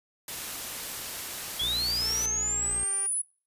white noise, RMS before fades -36 dBFS, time 0.28-2.26 s, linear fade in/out 2 ms
sine linear sweep, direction up, 3254 to 10300 Hz, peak -26 dBFS, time 1.59-3.22 s, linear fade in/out 10 ms
sawtooth tone, 59.4 Hz, A#1, 33 cents sharp, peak -35 dBFS, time 1.61-2.84 s, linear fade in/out 5 ms
10% pulse tone with pitch glide, 440 to 392 Hz, A4 to G4, 0 to 0 cents, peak -34 dBFS, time 2.01-3.07 s, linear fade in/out 10 ms, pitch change -200 cents, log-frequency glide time 2.21-2.9 s
effects noise-tail reverb RT60 0.4 s tail -24 dB re dry + resampled to 32000 Hz

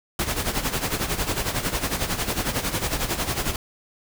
pink noise with tremolo, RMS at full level -23 dBFS, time 0.19-3.56 s, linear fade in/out 2 ms, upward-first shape sine, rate 11 Hz, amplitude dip 70%, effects none

